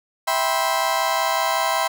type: chord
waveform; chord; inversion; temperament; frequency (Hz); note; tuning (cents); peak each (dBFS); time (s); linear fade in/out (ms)
35% pulse; C major seventh; first; just; 654.1 / 784.9 / 981.1 / 1046.5; E5 / G5 / B5 / C6; -14 / +2 / -12 / 0; -23; 0.27-1.88; 10
effects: none